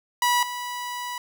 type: tone pair in turn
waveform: sawtooth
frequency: 975 / 980.1 Hz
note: B5 / B5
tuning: -23 / -13 cents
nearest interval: unison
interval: 10 cents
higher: second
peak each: -15 / -26 dBFS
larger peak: first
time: 0.22-0.43 / 0.43-1.18 s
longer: second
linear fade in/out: 2 ms
effects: none